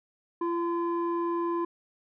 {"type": "tone with low-pass filter", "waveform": "square", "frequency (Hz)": 341.3, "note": "F4", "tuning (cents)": -40, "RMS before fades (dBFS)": -29, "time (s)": [0.41, 1.65], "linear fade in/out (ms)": 5, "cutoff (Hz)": 900, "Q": 3.3, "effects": []}